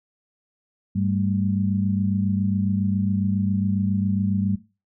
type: tone cluster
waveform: sine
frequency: 100.2 / 195.3 / 222.6 Hz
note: G2 / G3 / A3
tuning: +38 / -6 / +20 cents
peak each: -25 / -22 / -29 dBFS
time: 0.95-4.56 s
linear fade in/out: 10 ms
effects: noise-tail reverb RT60 0.3 s tail -19 dB re dry